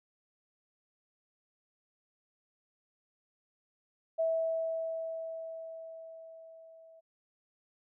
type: tone with level ramp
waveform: sine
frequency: 652 Hz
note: E5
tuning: 19 cents flat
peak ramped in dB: -26 to -54 dBFS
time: 4.18-7.01 s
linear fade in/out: 20 ms
effects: none